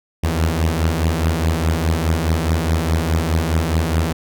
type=beating tone pair; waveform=sawtooth; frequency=79.3 / 84.1 Hz; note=D#2 / E2; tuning=+33 / +35 cents; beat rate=4.8 Hz; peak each=-14 / -16 dBFS; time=0.23-4.13 s; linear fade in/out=10 ms; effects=none